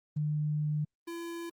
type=tone pair in turn; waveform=sine / square; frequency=150.6 / 338.1 Hz; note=D3 / E4; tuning=+44 / +44 cents; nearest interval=octave + major second; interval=1400 cents; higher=second; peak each=-28 / -38 dBFS; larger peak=first; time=0.16-0.85 / 1.07-1.5 s; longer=first; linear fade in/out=10 ms; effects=Opus 24 kbps